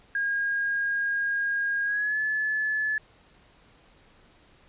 sine tone with pitch glide, 1628 to 1724.8 Hz, G#6 to A6, -35 to -35 cents, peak -24 dBFS, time 0.15-2.98 s, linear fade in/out 2 ms, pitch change +100 cents, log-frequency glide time 1.84-2.18 s, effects pink hiss -58 dBFS RMS until 4.68 s + resampled to 8000 Hz

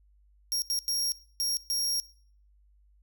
sawtooth tone bursts at uneven times, 5588 Hz, F8, in tune, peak -24 dBFS, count 5, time 0.52-0.62 / 0.7-0.79 / 0.88-1.12 / 1.4-1.57 / 1.7-2 s, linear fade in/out 0 ms, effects noise-tail reverb RT60 0.5 s tail -20 dB re dry + added 50 Hz sine -59 dBFS peak until 3.02 s

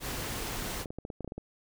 pink noise, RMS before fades -36 dBFS, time 0-0.86 s, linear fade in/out 50 ms
clicks, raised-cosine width 2 ms, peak -25 dBFS, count 10, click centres 0.858 / 0.905 / 0.986 / 1.051 / 1.102 / 1.207 / 1.246 / 1.277 / 1.321 / 1.38 s
effects none

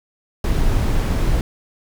brown noise, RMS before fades -17 dBFS, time 0.44-1.41 s, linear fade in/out 2 ms, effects none

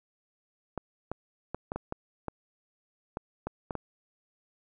clicks, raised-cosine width 1 ms, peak -19 dBFS, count 11, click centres 0.777 / 1.116 / 1.546 / 1.719 / 1.76 / 1.924 / 2.283 / 3.171 / 3.47 / 3.708 / 3.753 s, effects none

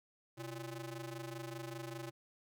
sawtooth ring-modulated tone, 233.1 Hz, A#3, in tune, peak -36 dBFS, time 0.37-2.11 s, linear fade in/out 20 ms, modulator 104 Hz, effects none

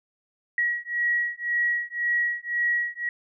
sine beating tone pair, 1911 / 1912.9 Hz, A#6 / A#6, +43 / +44 cents, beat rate 1.9 Hz, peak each -26 dBFS, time 0.58-3.09 s, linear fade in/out 2 ms, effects none

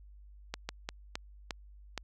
slowing click train, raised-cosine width 0.2 ms, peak -18 dBFS, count 6, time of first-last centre 0.54-1.977 s, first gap 150 ms, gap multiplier 1.33, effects added 50 Hz sine -51 dBFS peak until 2.03 s

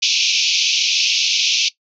pink band-pass noise, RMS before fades -17 dBFS, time 0.02-1.69 s, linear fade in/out 10 ms, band 2400 to 6300 Hz, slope 96 dB/octave, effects noise-tail reverb RT60 0.1 s tail -18 dB re dry

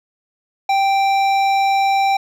sine tone with hard clipping, 784 Hz, G5, in tune, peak -15 dBFS, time 0.69-2.17 s, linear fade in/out 5 ms, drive 12 dB, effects none

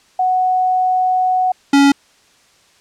sine / square tone pair in turn, 740 / 280.1 Hz, F#5 / C#4, 0 / +18 cents, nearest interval octave + perfect fourth, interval 1682 cents, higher first, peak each -12 / -8 dBFS, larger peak second, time 0.19-1.52 / 1.73-1.92 s, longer first, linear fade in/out 5 ms, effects white hiss -52 dBFS RMS until 2.8 s + low-pass 7000 Hz 12 dB/octave

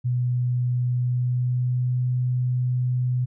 sine tone with pitch glide, 123.7 to 125.28 Hz, B2 to B2, +3 to +25 cents, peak -20 dBFS, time 0.04-3.26 s, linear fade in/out 20 ms, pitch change +22 cents, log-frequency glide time 0.92-2.01 s, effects none

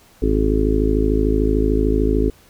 harmonic tone, 53.4 Hz, G#1, 49 cents sharp, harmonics 1 / 2 / 3 / 4 / 5 / 6 / 7 / 8, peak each -18 / -27 / -29 / -29 / -21 / -25 / -23 / -22 dBFS, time 0.22-2.3 s, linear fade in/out 5 ms, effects pink hiss -51 dBFS RMS until 2.49 s

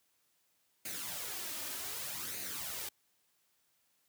white noise with flanger, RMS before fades -41 dBFS, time 0.85-2.89 s, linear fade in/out 5 ms, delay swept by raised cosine 0.45 to 3.35 ms, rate 0.65 Hz, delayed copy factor +0.6, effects white hiss -75 dBFS RMS until 4.08 s + high-pass 80 Hz 12 dB/octave

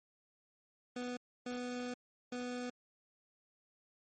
25% pulse tone bursts at uneven times, 246.9 Hz, B3, in tune, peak -35 dBFS, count 3, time 0.96-1.17 / 1.46-1.94 / 2.32-2.7 s, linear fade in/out 5 ms, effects MP3 32 kbps

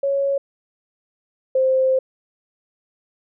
sine tone pair in turn, 554.4 / 523.3 Hz, C#5 / C5, 0 / 0 cents, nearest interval minor second, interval 100 cents, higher first, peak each -17 / -14 dBFS, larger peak second, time 0.03-0.38 / 1.55-1.99 s, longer second, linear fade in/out 5 ms, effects none

